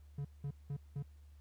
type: tone bursts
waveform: triangle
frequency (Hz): 141.8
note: C#3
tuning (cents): +40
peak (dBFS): -35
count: 4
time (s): 0.18-1.026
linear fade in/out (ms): 5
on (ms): 69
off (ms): 190
effects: added 73 Hz sine -55 dBFS peak until 1.4 s + pink hiss -75 dBFS RMS until 1.4 s